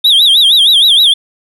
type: tone with vibrato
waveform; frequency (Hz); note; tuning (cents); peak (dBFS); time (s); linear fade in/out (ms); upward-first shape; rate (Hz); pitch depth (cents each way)
triangle; 3520; A7; 0; -3; 0.04-1.14; 10; sine; 6.4; 190
effects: none